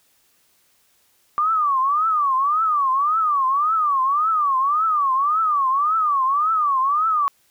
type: tone with vibrato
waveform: sine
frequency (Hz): 1171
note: D6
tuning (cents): -5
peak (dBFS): -16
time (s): 1.38-7.28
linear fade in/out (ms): 0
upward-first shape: triangle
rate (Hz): 1.8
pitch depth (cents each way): 230
effects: white hiss -61 dBFS RMS until 7.5 s